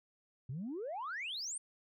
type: exponential sweep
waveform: sine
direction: up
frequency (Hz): 118.8 to 9300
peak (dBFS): -37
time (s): 0.49-1.58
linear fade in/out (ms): 5
effects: tanh soft clip ceiling -35 dBFS